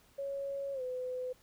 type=tone with pitch glide; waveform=sine; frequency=554.4 to 505.5 Hz; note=C#5 to B4; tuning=0 to +40 cents; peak=-35 dBFS; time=0.18-1.33 s; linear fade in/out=10 ms; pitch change=-160 cents; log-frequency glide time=0.73-0.82 s; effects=pink hiss -65 dBFS RMS until 1.42 s